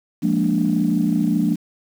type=chord; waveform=sine; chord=Bb dominant seventh; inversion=second; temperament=equal; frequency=174.61 / 207.7 / 233.1 / 293.7 Hz; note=F3 / Ab3 / Bb3 / D4; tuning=0 / 0 / 0 / 0 cents; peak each=-21 dBFS; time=0.22-1.56 s; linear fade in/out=20 ms; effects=tanh soft clip ceiling -7 dBFS + 7-bit